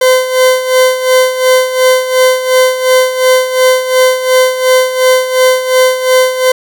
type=tone with tremolo; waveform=40% pulse; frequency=513 Hz; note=C5; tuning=34 cents flat; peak=-3 dBFS; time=0.01-6.52 s; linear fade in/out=5 ms; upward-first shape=sine; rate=2.8 Hz; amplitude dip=70%; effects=none